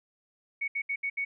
sine tone bursts at uneven times, 2227 Hz, C#7, 7 cents sharp, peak -28 dBFS, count 5, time 0.61-0.68 / 0.75-0.82 / 0.89-0.96 / 1.03-1.1 / 1.17-1.25 s, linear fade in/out 10 ms, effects none

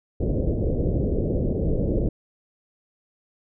pink low-pass noise, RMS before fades -23 dBFS, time 0.2-2.09 s, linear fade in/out 5 ms, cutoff 560 Hz, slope 48 dB/octave, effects none

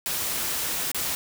white noise with dropouts, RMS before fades -28 dBFS, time 0.06-1.15 s, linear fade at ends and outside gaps 0 ms, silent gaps 0.916-0.946 s, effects none

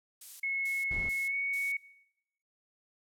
violet noise bursts, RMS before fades -42 dBFS, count 4, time 0.21-1.72 s, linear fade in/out 5 ms, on 190 ms, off 250 ms
sine tone with pitch glide, 2184 to 2227 Hz, C#7 to C#7, -26 to +7 cents, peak -30 dBFS, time 0.43-1.77 s, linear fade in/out 5 ms, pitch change +33 cents, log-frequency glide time 1.27-1.35 s
brown noise, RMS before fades -40 dBFS, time 0.91-1.09 s, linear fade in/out 2 ms
effects noise-tail reverb RT60 0.9 s tail -21 dB re dry + low-pass 11000 Hz 12 dB/octave

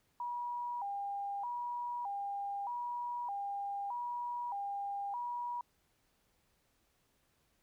sine tone with vibrato, 880 Hz, A5, in tune, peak -36 dBFS, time 0.2-5.61 s, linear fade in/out 2 ms, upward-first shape square, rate 0.81 Hz, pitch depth 160 cents each way, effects pink hiss -75 dBFS RMS until 7.62 s

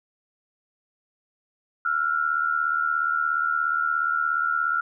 sine tone pair together, 1345 / 1422 Hz, E6 / F6, +34 / +31 cents, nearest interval minor second, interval 97 cents, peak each -24 dBFS, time 1.85-4.81 s, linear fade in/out 5 ms, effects none

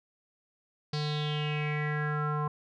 square tone with low-pass filter sweep, 150 Hz, D3, 37 cents sharp, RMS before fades -31 dBFS, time 0.93-2.48 s, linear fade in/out 5 ms, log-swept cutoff 4600 to 1100 Hz, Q 6.2, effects none

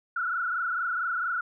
sine tone with frequency modulation, 1411 Hz, F6, 17 cents sharp, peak -26 dBFS, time 0.16-1.41 s, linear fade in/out 5 ms, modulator 24.4 Hz, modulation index 3.1, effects none

